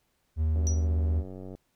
triangle tone with vibrato, 78.5 Hz, D#2, 16 cents sharp, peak -21 dBFS, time 0.36-1.24 s, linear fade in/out 50 ms, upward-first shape triangle, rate 20 Hz, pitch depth 21 cents each way
click train, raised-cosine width 2 ms, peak -29 dBFS, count 94, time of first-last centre 0.56-1.55 s, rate 93.9 Hz
sine tone with exponential decay, 5840 Hz, F#8, 24 cents flat, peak -28 dBFS, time 0.67-0.87 s, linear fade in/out 0 ms, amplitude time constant 43 ms
effects pink hiss -73 dBFS RMS until 1.75 s

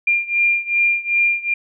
sine beating tone pair, 2395 / 2397.6 Hz, D7 / D7, +33 / +35 cents, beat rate 2.6 Hz, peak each -17 / -19 dBFS, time 0.07-1.54 s, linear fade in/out 5 ms, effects none

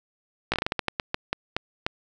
slowing click train, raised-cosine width 0.3 ms, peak -8 dBFS, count 14, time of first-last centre 0.52-1.865 s, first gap 17 ms, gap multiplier 1.27, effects none

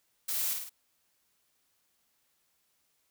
blue noise with echo, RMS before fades -33 dBFS, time 0.28-0.54 s, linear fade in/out 10 ms, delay 52 ms, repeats 3, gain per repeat -4 dB, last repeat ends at 0.696 s, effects white hiss -74 dBFS RMS until 3.1 s

